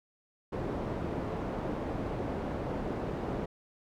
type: low-pass noise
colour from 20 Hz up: white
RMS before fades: -35 dBFS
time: 0.52-3.46 s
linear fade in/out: 10 ms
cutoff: 510 Hz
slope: 12 dB/octave
effects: none